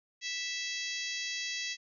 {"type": "harmonic tone", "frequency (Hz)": 658, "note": "E5", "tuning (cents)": -3, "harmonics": [3, 4, 5, 6, 7, 8, 9, 10], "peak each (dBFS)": [-40, -41, -42, -43, -43, -44, -45, -45], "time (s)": [0.21, 1.77], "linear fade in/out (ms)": 50, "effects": []}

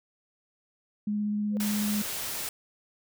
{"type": "tone with vibrato", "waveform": "sine", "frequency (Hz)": 208.6, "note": "G#3", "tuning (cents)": 8, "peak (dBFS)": -26, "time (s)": [1.07, 2.02], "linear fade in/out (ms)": 5, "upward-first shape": "sine", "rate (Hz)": 16, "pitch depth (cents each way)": 9}
{"type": "tone with exponential growth", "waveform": "sine", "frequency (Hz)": 508, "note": "B4", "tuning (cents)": 49, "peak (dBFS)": -32, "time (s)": [1.49, 1.57], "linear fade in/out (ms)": 0, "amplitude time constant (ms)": 17}
{"type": "noise", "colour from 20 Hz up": "white", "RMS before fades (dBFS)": -34, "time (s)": [1.6, 2.49], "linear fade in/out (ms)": 2}
{"effects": []}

